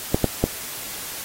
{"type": "clicks", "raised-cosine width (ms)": 2, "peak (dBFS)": -3, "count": 3, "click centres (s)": [0.145, 0.243, 0.44], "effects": ["white hiss -33 dBFS RMS until 1.24 s", "AAC 48 kbps"]}